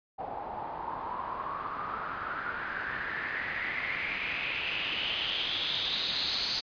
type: noise with low-pass filter sweep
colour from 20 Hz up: white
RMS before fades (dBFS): -34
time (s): 0.18-6.61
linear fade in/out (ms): 20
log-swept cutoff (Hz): 770 to 4500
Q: 6.1
effects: resampled to 11025 Hz